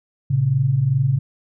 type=tone pair together; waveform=sine; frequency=113.85 / 136.4 Hz; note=A#2 / C#3; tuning=-40 / -28 cents; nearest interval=minor third; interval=312 cents; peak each=-21 / -16 dBFS; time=0.3-1.19 s; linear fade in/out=10 ms; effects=none